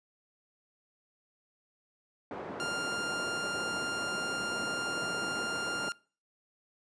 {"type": "band-pass noise", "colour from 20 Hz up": "pink", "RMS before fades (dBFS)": -40, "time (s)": [2.31, 5.89], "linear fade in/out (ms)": 2, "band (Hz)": [250, 1000], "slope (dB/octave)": 12}
{"type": "tone", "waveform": "sawtooth", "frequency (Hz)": 1400, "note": "F6", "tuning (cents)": 4, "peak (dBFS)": -30, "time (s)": [2.6, 5.92], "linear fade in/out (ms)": 0}
{"effects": ["noise-tail reverb RT60 0.4 s tail -23 dB re dry", "resampled to 22050 Hz"]}